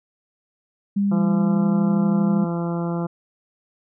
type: tone with pitch glide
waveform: sine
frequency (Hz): 200.4 to 203.2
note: G3 to G#3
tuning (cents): +38 to -38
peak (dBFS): -17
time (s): 0.96-2.45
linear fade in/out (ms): 10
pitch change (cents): +24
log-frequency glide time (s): 1.29-1.69
type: harmonic tone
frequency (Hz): 170.6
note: F3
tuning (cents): -40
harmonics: 1 / 2 / 3 / 4 / 5 / 6 / 7 / 8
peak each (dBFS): -23 / -29 / -33 / -35 / -37 / -39 / -40 / -41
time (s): 1.11-3.07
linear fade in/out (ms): 10
effects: none